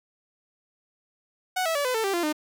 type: tone with pitch steps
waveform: sawtooth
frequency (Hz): 740 / 651.7 / 573.9 / 505.4 / 445.1 / 392 / 345.2 / 304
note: F#5 / E5 / D5 / B4 / A4 / G4 / F4 / D#4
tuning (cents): 0 / -20 / -40 / +40 / +20 / 0 / -20 / -40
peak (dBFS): -20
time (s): 1.56-2.328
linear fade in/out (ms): 10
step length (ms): 96
effects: none